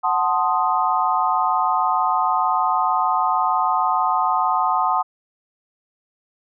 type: chord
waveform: sine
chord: F# diminished seventh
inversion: none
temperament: equal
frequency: 740 / 880 / 1046.5 / 1244.5 Hz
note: F#5 / A5 / C6 / Eb6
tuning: 0 / 0 / 0 / 0 cents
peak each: -22 dBFS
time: 0.03-5.03 s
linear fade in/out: 20 ms
effects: none